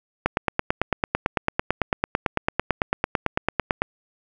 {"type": "click train", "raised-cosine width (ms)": 0.5, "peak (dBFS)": -4, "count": 33, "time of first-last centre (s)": [0.26, 3.82], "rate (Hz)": 8.99, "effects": []}